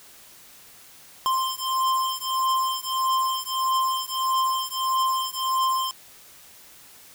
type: beating tone pair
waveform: square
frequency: 1046.5 / 1048.1 Hz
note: C6 / C6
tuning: 0 / +3 cents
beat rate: 1.6 Hz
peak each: -26 dBFS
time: 1.26-5.91 s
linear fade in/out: 0 ms
effects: white hiss -49 dBFS RMS until 7.14 s